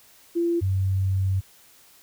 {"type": "tone pair in turn", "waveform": "sine", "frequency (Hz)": [341, 95.5], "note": ["F4", "G2"], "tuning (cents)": [-41, -45], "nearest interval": "octave + minor seventh", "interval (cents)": 2204, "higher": "first", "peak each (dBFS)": [-20, -20], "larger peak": "neither", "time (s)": [[0.35, 0.61], [0.61, 1.41]], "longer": "second", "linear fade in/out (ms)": 20, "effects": ["white hiss -54 dBFS RMS until 2.02 s"]}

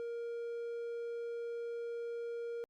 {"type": "tone", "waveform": "triangle", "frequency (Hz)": 469, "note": "A#4", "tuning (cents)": 11, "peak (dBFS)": -36, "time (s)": [0, 2.64], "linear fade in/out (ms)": 0, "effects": ["Opus 48 kbps"]}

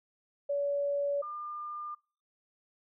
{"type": "tone pair in turn", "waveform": "sine", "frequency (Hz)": [569, 1202.3], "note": ["C#5", "D6"], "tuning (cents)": [45, 40], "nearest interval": "octave + minor second", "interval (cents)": 1295, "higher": "second", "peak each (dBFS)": [-28, -37], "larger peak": "first", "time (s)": [[0.49, 1.22], [1.22, 1.95]], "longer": "neither", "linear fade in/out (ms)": 10, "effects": ["noise-tail reverb RT60 0.4 s tail -25 dB re dry"]}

